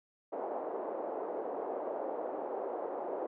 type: band-pass noise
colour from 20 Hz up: white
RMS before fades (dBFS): -38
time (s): 0.32-3.27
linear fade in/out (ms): 10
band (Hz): 360 to 720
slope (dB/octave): 24
effects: none